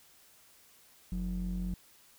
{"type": "ring-modulated tone", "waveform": "triangle", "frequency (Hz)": 67.7, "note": "C#2", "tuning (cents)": -40, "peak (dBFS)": -27, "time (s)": [1.12, 1.74], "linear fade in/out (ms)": 0, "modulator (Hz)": 113, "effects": ["white hiss -61 dBFS RMS until 2.18 s"]}